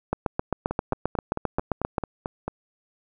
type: two click trains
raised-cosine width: 1 ms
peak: -9 / -14 dBFS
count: 15 / 9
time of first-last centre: 0.13-1.982 / 0.71-2.48 s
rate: 7.56 / 4.52 Hz
effects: none